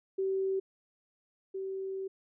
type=tone pair in turn; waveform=sine; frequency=384.3 / 384.3 Hz; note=G4 / G4; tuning=-34 / -34 cents; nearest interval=unison; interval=0 cents; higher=neither; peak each=-28 / -34 dBFS; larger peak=first; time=0.18-0.6 / 1.54-2.08 s; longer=second; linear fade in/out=10 ms; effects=none